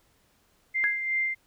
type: tone with tremolo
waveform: sine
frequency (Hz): 2093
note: C7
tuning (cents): 0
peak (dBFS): -23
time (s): 0.74-1.35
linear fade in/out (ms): 20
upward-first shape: sine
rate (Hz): 2.8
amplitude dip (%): 50
type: tone with exponential decay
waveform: sine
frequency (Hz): 1661.2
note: G#6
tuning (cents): 0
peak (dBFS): -21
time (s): 0.84-1.05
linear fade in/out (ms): 0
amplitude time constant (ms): 44
effects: pink hiss -66 dBFS RMS until 1.46 s